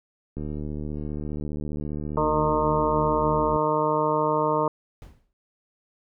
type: click train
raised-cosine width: 3 ms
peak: -20 dBFS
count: 240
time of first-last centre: 0.37-3.561 s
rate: 74.9 Hz
type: harmonic tone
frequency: 153.2 Hz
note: D#3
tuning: 27 cents flat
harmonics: 1 / 2 / 3 / 4 / 6 / 7 / 8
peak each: -32 / -30 / -26 / -27 / -26 / -28 / -32 dBFS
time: 2.17-4.68 s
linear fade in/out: 2 ms
type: noise with exponential decay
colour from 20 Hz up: brown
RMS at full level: -38 dBFS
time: 5.02-5.33 s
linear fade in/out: 0 ms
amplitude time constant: 66 ms
effects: none